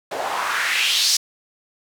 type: noise with band-pass filter sweep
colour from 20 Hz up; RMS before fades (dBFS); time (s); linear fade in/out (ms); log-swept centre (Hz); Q
white; -21; 0.11-1.17; 5; 560 to 5600; 2.8
effects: none